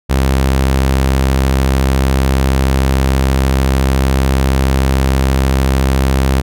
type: tone with vibrato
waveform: sawtooth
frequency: 66.5 Hz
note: C2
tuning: 29 cents sharp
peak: -6 dBFS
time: 0.09-6.42 s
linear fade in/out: 20 ms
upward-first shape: sine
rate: 14 Hz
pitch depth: 13 cents each way
effects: none